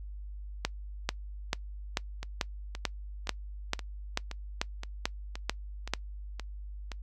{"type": "two click trains", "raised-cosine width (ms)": 0.2, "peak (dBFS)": [-21, -10], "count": [10, 13], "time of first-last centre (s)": [[2.23, 6.918], [0.65, 5.936]], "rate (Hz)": [1.92, 2.27], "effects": ["noise-tail reverb RT60 0.1 s tail -23 dB re dry", "added 50 Hz sine -39 dBFS peak until 7.02 s"]}